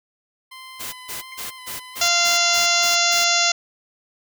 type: tone with vibrato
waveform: 15% pulse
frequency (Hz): 1025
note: C6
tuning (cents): -36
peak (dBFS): -31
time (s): 0.51-2.97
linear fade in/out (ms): 10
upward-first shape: square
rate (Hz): 1.4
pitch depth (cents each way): 24
type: noise bursts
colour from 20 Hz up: white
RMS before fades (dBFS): -31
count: 9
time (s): 0.79-3.25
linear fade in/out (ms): 20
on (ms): 140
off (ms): 150
type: tone with exponential decay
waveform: triangle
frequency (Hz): 2108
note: C7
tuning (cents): +12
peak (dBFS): -30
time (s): 1.32-1.42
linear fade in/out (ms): 2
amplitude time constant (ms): 20
type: harmonic tone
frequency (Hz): 692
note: F5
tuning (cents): -16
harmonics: 1 / 2 / 3 / 4 / 5 / 6 / 7 / 8 / 9 / 10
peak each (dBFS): -25 / -25 / -25 / -25 / -25 / -25 / -25 / -25 / -25 / -25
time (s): 2.01-3.52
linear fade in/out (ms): 5
effects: none